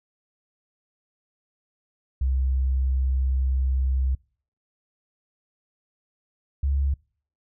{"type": "tone pair in turn", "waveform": "sine", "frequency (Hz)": [65.41, 69.3], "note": ["C2", "C#2"], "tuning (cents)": [0, 0], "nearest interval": "minor second", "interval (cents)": 100, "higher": "second", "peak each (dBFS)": -20, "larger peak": "neither", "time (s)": [[2.21, 4.15], [6.63, 6.94]], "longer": "first", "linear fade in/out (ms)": 5, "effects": ["noise-tail reverb RT60 0.5 s tail -26 dB re dry"]}